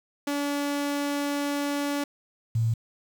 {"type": "tone pair in turn", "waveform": ["sawtooth", "sine"], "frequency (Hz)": [286.5, 113.76], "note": ["D4", "A#2"], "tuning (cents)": [-43, -42], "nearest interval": "octave + major third", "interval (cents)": 1599, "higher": "first", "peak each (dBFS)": [-22, -21], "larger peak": "second", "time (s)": [[0.27, 2.04], [2.55, 2.74]], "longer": "first", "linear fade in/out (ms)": 5, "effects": ["8-bit"]}